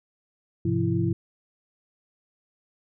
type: tone cluster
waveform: sine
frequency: 103.5 / 129.1 / 172.7 / 333.7 Hz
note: G#2 / C3 / F3 / E4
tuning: -5 / -23 / -19 / +21 cents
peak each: -27 dBFS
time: 0.65-1.13 s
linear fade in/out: 5 ms
effects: none